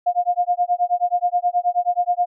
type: tone with tremolo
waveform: sine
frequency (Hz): 710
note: F5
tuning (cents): +28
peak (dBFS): -13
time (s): 0.06-2.26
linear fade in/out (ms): 10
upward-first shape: sine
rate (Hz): 9.4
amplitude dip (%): 100
effects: none